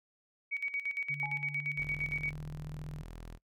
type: tone with tremolo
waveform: sine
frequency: 2256 Hz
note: C#7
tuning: 30 cents sharp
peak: -31 dBFS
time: 0.51-2.32 s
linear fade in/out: 20 ms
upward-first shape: square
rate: 8.7 Hz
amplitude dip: 75%
type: tone with pitch glide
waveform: sine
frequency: 144.6 to 149.87 Hz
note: D3 to D3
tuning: -27 to +35 cents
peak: -40 dBFS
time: 1.09-3.03 s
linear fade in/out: 20 ms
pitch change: +62 cents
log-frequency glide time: 1.37-2.41 s
type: tone with exponential decay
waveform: sine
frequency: 841 Hz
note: G#5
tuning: 22 cents sharp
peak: -36 dBFS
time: 1.23-1.68 s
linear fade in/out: 0 ms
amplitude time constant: 96 ms
type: tone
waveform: sawtooth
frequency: 41.2 Hz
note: E1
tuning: in tune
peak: -40 dBFS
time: 1.76-3.39 s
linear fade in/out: 50 ms
effects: noise-tail reverb RT60 0.1 s tail -21 dB re dry + MP3 96 kbps